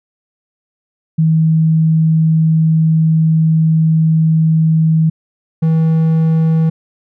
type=tone pair in turn; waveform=sine / triangle; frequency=160 / 161.02 Hz; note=D#3 / E3; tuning=+49 / -40 cents; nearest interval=unison; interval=11 cents; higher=second; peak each=-8 / -7 dBFS; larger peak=second; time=1.18-5.1 / 5.62-6.7 s; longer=first; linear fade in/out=10 ms; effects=none